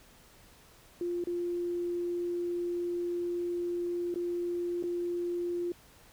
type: tone with dropouts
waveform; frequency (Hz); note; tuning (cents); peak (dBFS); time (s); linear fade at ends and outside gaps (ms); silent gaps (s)
sine; 349.2; F4; 0; -30; 1.01-5.72; 2; 1.24-1.271 / 4.142-4.158 / 4.827-4.837
effects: pink hiss -58 dBFS RMS until 6.12 s